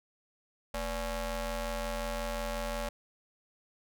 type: ring-modulated tone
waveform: sawtooth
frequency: 268.2 Hz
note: C4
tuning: 43 cents sharp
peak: -26 dBFS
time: 0.74-2.89 s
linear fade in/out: 5 ms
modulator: 311 Hz
effects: none